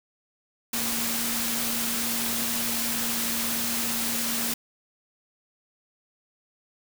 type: tone in noise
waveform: sine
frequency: 232.8 Hz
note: A#3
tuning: 2 cents flat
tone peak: -34 dBFS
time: 0.73-4.54 s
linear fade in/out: 5 ms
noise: white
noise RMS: -28 dBFS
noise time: 0.73-4.54 s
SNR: -9 dB
effects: none